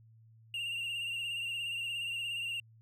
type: tone with vibrato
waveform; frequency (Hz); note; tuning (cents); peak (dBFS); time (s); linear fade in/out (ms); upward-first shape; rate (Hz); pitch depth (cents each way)
triangle; 2780; F7; -9; -33; 0.54-2.6; 2; sine; 17; 46
effects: added 112 Hz sine -57 dBFS peak until 2.81 s